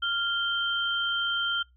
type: tone pair together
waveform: sine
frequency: 1396.9 / 3136 Hz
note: F6 / G7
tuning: 0 / 0 cents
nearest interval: octave + major second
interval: 1400 cents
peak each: -28 dBFS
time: 0.02-1.63 s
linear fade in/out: 10 ms
effects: noise-tail reverb RT60 0.2 s tail -26 dB re dry + added 62 Hz sine -57 dBFS peak until 1.76 s